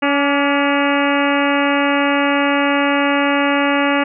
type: harmonic tone with a mistuned harmonic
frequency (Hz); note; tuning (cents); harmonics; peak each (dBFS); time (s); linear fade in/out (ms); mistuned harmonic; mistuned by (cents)
282.7; C#4; +34; 1 / 2 / 3 / 4 / 5 / 6 / 7 / 8 / 9 / 10; -17 / -20 / -22 / -23 / -24 / -25 / -25 / -26 / -27 / -27; 0.02-4.04; 10; 4; +39
effects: none